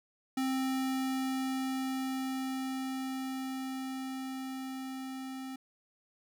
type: tone with level ramp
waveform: square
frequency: 263.2 Hz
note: C4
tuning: 10 cents sharp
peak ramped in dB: -30 to -40 dBFS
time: 0.37-5.56 s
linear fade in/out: 5 ms
effects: none